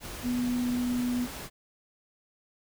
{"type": "tone in noise", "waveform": "sine", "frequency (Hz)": 245.8, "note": "B3", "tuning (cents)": -8, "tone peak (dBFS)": -26, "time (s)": [0.22, 1.28], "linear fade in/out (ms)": 50, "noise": "pink", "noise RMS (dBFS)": -40, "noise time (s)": [0, 1.5], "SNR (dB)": 11, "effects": []}